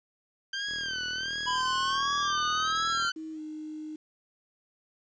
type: tone with vibrato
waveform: 20% pulse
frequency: 1568 Hz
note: G6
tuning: in tune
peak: -26 dBFS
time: 0.53-3.12 s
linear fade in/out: 5 ms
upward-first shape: sine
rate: 1.4 Hz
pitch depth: 98 cents each way
type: tone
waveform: 5% pulse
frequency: 40.18 Hz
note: E1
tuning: 44 cents flat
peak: -36 dBFS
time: 0.66-3.1 s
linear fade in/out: 50 ms
type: exponential sweep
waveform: square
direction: up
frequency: 991 to 1396.9 Hz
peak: -28 dBFS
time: 1.46-3.11 s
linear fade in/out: 20 ms
type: tone with pitch glide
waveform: sine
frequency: 316.7 to 308.6 Hz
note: D#4 to D#4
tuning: +31 to -14 cents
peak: -36 dBFS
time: 3.16-3.96 s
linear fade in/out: 5 ms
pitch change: -45 cents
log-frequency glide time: 3.32-3.4 s
effects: resampled to 16000 Hz + 10-bit